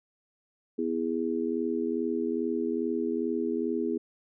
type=chord; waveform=sine; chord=E major; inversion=second; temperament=just; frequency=247.2 / 329.6 / 412 Hz; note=B3 / E4 / G#4; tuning=+2 / 0 / -14 cents; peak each=-31 dBFS; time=0.78-3.98 s; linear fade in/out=10 ms; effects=none